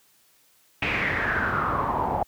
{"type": "noise with low-pass filter sweep", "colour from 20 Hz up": "pink", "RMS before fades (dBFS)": -25, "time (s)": [0.82, 2.23], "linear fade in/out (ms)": 5, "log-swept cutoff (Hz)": [2500, 780], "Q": 6.2, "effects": ["white hiss -61 dBFS RMS until 2.27 s", "high-pass 60 Hz 12 dB/octave"]}